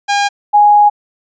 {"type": "tone pair in turn", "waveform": ["sawtooth", "sine"], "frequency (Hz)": [810, 829.4], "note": ["G#5", "G#5"], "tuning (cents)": [-43, -3], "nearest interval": "unison", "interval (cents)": 40, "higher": "second", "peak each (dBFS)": [-7, -4], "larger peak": "second", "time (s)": [[0.08, 0.29], [0.53, 0.9]], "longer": "second", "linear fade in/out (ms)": 20, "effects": ["resampled to 16000 Hz"]}